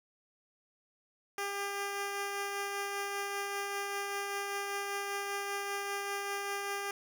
10% pulse tone with tremolo, 400.6 Hz, G4, 38 cents sharp, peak -25 dBFS, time 1.38-6.91 s, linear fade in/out 2 ms, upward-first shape triangle, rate 5.1 Hz, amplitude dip 30%, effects none

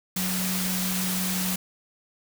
sine tone in noise, 185 Hz, F#3, in tune, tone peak -28 dBFS, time 0.16-1.56 s, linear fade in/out 5 ms, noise white, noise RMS -29 dBFS, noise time 0.16-1.56 s, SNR -2 dB, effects none

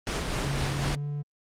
pink noise with tremolo, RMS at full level -28 dBFS, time 0.07-0.95 s, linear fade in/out 0 ms, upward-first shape sine, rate 4 Hz, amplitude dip 30%
triangle tone with pitch glide, 138.9 to 145.55 Hz, C#3 to D3, +4 to -15 cents, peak -27 dBFS, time 0.43-1.23 s, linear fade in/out 20 ms, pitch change +81 cents, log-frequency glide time 0.79-1.05 s
effects low-pass 7000 Hz 12 dB/octave + Opus 32 kbps

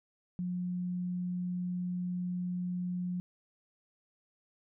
sine tone, 179.2 Hz, F3, 45 cents sharp, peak -32 dBFS, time 0.39-3.2 s, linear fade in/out 0 ms, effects none

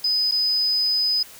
sine tone with dropouts, 5010 Hz, D#8, 11 cents sharp, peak -18 dBFS, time 0.04-1.23 s, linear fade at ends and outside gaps 5 ms, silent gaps 0.313-0.32 s, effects white hiss -44 dBFS RMS until 1.39 s

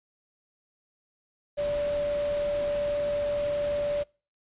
sine tone in noise, 582 Hz, D5, 16 cents flat, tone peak -25 dBFS, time 1.57-4.04 s, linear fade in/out 20 ms, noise pink, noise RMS -40 dBFS, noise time 1.57-4.04 s, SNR +12 dB, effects noise-tail reverb RT60 0.4 s tail -26 dB re dry + resampled to 8000 Hz

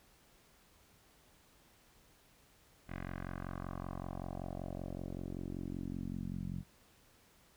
10% pulse tone with low-pass filter sweep, 45.25 Hz, F#1, 38 cents flat, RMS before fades -42 dBFS, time 2.87-6.64 s, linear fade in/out 50 ms, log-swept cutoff 2100 to 170 Hz, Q 2.3, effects pink hiss -66 dBFS RMS until 7.56 s

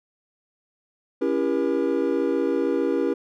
triangle chord, C# diminished seventh, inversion none, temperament just, 277.2 / 332.6 / 399.1 / 479 Hz, C#4 / E4 / G4 / Bb4, 0 / +16 / +31 / +47 cents, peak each -24 dBFS, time 1.21-3.14 s, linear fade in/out 10 ms, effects none

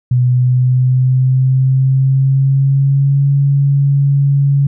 sine tone with pitch glide, 124.7 to 139.97 Hz, B2 to C#3, +17 to +17 cents, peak -8 dBFS, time 0.11-4.67 s, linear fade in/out 5 ms, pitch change +200 cents, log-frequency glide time 0.22-3.28 s, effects none

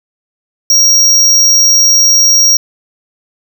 square tone, 5640 Hz, F8, 16 cents sharp, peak -5 dBFS, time 0.7-2.57 s, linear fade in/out 2 ms, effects none

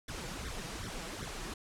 pink noise with flanger, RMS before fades -41 dBFS, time 0.08-1.54 s, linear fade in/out 5 ms, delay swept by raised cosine 0.52 to 6.22 ms, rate 2.6 Hz, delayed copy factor +0.85, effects low-pass 9000 Hz 12 dB/octave

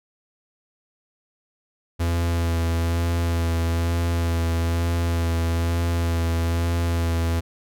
45% pulse tone with vibrato, 84.2 Hz, E2, 37 cents sharp, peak -20 dBFS, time 1.99-7.41 s, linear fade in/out 20 ms, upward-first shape sine, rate 1.1 Hz, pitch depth 17 cents each way, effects none

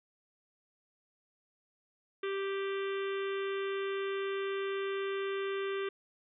harmonic tone with a mistuned harmonic, 392 Hz, G4, in tune, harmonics 1 / 3 / 4 / 5 / 6 / 7 / 8 / 9, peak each -33 / -43 / -45 / -47 / -49 / -50 / -51 / -52 dBFS, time 2.23-5.89 s, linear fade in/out 5 ms, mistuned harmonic 8, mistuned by -18 cents, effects none

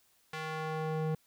square tone with band-pass filter sweep, 157.3 Hz, D#3, 19 cents sharp, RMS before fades -35 dBFS, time 0.33-1.15 s, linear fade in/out 5 ms, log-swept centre 2000 to 320 Hz, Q 0.73, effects white hiss -69 dBFS RMS until 1.26 s

